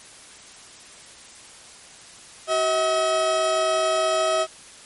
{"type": "tone pair together", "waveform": "30% pulse", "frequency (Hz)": [375.7, 640.4], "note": ["F#4", "D#5"], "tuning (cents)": [26, 50], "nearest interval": "major sixth", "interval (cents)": 924, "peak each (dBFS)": [-26, -17], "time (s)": [2.47, 4.47], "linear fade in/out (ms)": 50, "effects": ["white hiss -45 dBFS RMS until 4.85 s", "MP3 48 kbps"]}